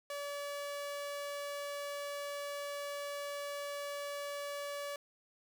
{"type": "tone", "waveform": "sawtooth", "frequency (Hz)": 573, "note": "D5", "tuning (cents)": -43, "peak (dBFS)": -35, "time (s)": [0.1, 4.96], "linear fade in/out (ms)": 2, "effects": []}